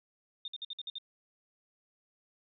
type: tone bursts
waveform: sine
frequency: 3643 Hz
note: A#7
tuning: 41 cents flat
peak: -37 dBFS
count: 7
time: 0.45-0.984 s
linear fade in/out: 2 ms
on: 30 ms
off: 54 ms
effects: none